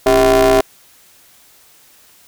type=ring-modulated tone; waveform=35% pulse; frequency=123.47 Hz; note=B2; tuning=in tune; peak=-4 dBFS; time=0.06-0.61 s; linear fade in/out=5 ms; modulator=522 Hz; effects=white hiss -48 dBFS RMS until 2.27 s